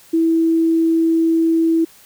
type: tone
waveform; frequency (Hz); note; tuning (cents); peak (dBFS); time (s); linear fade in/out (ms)
sine; 327.6; E4; -11; -12; 0.13-1.85; 10
effects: white hiss -47 dBFS RMS until 2.05 s